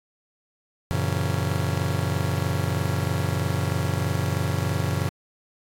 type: chord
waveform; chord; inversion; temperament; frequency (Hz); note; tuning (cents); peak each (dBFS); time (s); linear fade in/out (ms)
45% pulse; F# dominant seventh; none; just; 92.5 / 115.62 / 138.75 / 166.5; F#2 / A#2 / C#3 / E3; 0 / -14 / +2 / +18; -27 / -29 / -28 / -30; 0.91-5.09; 0
effects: AAC 64 kbps